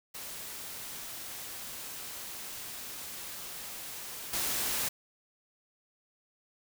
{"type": "noise with level steps", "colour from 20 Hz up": "white", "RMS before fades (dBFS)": [-42, -32], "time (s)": [0.14, 4.89], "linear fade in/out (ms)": 10, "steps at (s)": 4.33, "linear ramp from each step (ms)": 5, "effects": []}